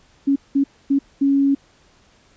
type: tone bursts at uneven times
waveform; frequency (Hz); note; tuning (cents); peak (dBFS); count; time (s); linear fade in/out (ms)
sine; 277.2; C#4; 0; -13; 4; 0.27-0.36 / 0.55-0.64 / 0.9-0.99 / 1.21-1.55; 10
effects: pink hiss -55 dBFS RMS until 2.36 s + resampled to 16000 Hz